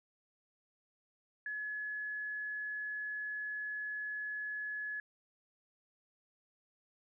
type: tone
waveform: sine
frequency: 1700 Hz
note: G#6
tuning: 40 cents sharp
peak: -37 dBFS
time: 1.46-5 s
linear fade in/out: 2 ms
effects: none